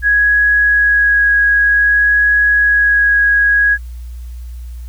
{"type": "tone with vibrato", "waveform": "sine", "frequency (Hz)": 1661.2, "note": "G#6", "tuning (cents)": 0, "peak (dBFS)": -8, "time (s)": [0.02, 3.78], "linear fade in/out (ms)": 50, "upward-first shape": "sine", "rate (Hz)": 0.53, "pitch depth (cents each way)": 8, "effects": ["added 60 Hz sine -25 dBFS peak until 4.88 s", "white hiss -50 dBFS RMS until 4.88 s"]}